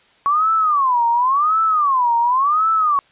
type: tone with vibrato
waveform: sine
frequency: 1108.7 Hz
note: C#6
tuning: in tune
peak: -13 dBFS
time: 0.26-2.99 s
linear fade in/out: 0 ms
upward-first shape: sine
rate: 0.92 Hz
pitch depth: 300 cents each way
effects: white hiss -54 dBFS RMS until 3.11 s + resampled to 8000 Hz